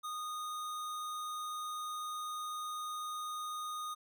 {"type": "tone", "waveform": "square", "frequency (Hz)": 1234, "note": "D#6", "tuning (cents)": -15, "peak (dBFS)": -39, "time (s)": [0.03, 3.95], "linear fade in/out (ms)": 20, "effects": []}